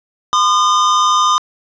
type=tone pair together; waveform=square; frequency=1023 / 1216.6 Hz; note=C6 / D#6; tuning=-39 / -39 cents; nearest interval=minor third; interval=300 cents; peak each=-17 / -12 dBFS; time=0.33-1.38 s; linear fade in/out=0 ms; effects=resampled to 16000 Hz + 8-bit